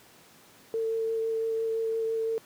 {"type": "tone with vibrato", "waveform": "sine", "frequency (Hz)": 449.4, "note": "A4", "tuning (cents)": 37, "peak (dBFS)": -26, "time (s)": [0.74, 2.38], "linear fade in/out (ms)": 0, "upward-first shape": "sine", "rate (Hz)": 5.9, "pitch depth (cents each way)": 10, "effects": ["pink hiss -55 dBFS RMS until 2.45 s", "high-pass 150 Hz 12 dB/octave"]}